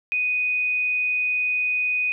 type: tone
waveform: sine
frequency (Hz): 2489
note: D#7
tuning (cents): 0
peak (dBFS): -20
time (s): 0.12-2.12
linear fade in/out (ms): 0
effects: none